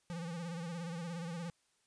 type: tone with vibrato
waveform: square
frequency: 169.5 Hz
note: E3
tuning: 49 cents sharp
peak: -40 dBFS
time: 0.1-1.5 s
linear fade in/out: 0 ms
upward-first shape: sine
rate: 17 Hz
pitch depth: 77 cents each way
effects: white hiss -75 dBFS RMS until 1.86 s + resampled to 22050 Hz